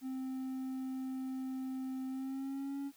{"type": "tone with pitch glide", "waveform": "triangle", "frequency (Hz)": [261.6, 278.8], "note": ["C4", "C#4"], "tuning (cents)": [0, 10], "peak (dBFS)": -35, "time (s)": [0.01, 2.92], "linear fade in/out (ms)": 50, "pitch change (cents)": 110, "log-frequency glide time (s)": [2.08, 2.8], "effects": ["white hiss -65 dBFS RMS until 2.96 s"]}